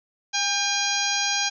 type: harmonic tone with a mistuned harmonic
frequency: 811 Hz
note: G#5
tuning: 41 cents flat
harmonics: 1 / 2 / 3 / 4 / 5 / 6 / 7 / 8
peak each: -30 / -30 / -30 / -30 / -30 / -30 / -30 / -30 dBFS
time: 0.33-1.5 s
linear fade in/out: 20 ms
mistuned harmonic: 2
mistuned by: -40 cents
effects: none